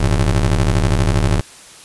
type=ring-modulated tone; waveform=30% pulse; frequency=71.7 Hz; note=D2; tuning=41 cents flat; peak=-7 dBFS; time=0-1.41 s; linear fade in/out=5 ms; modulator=29.6 Hz; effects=white hiss -40 dBFS RMS until 1.84 s + resampled to 24000 Hz